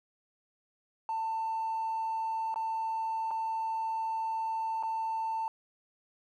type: tone with dropouts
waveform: triangle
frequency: 893 Hz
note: A5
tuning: 25 cents sharp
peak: -27 dBFS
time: 1.09-5.48 s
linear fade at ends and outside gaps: 1 ms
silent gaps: 2.542-2.559 / 3.308-3.312 / 4.827-4.834 s
effects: tanh soft clip ceiling -27 dBFS